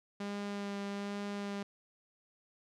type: tone with vibrato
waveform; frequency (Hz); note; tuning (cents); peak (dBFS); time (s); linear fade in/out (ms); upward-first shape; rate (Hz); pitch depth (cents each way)
sawtooth; 201.7; G3; +50; -33; 0.2-1.63; 5; sine; 1.2; 11
effects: low-pass 6000 Hz 12 dB/octave